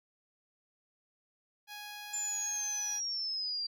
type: tone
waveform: 10% pulse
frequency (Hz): 830.6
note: G#5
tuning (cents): 0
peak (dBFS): -35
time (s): 1.67-3.01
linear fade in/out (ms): 50
type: exponential sweep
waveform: sine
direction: down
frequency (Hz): 7240 to 4699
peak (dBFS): -33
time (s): 2.13-3.67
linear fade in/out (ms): 10
effects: none